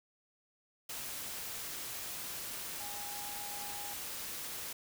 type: tone in noise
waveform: sine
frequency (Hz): 819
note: G#5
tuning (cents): -24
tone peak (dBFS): -47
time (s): 2.8-3.94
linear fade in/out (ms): 5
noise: white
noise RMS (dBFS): -42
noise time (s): 0.89-4.73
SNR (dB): -8
effects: none